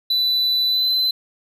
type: tone with pitch glide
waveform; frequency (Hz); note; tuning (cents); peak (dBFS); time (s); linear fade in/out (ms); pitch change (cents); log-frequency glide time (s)
triangle; 3984 to 4042; B7 to B7; +14 to +39; -15; 0.1-1.11; 5; +25; 0.68-0.9
effects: none